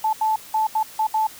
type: tone bursts at uneven times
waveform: sine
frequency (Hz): 873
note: A5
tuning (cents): -14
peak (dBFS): -17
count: 6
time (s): 0.04-0.13 / 0.21-0.36 / 0.54-0.67 / 0.75-0.83 / 0.99-1.07 / 1.14-1.27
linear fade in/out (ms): 5
effects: white hiss -42 dBFS RMS until 1.39 s